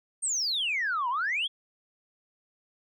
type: exponential two-way sweep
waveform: sine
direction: down then up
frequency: 8870 to 932.3 to 3457 Hz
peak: -25 dBFS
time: 0.22-1.48 s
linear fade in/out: 20 ms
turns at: 1.09 s
effects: tanh soft clip ceiling -22 dBFS